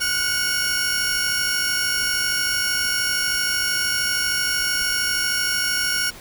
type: tone cluster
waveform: sawtooth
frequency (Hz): 1435 / 1488 / 2214 / 5550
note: F6 / F#6 / C#7 / F8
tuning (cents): +47 / +9 / -3 / -12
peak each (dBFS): -22 / -23 / -26 / -21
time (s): 0-6.11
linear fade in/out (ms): 20
effects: pink hiss -41 dBFS RMS until 6.2 s